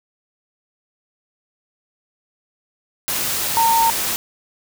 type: tone in noise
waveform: sine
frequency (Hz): 915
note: A#5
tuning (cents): -32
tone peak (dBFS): -13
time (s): 3.57-3.9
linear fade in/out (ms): 0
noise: white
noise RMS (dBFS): -22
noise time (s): 3.08-4.16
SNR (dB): +6
effects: none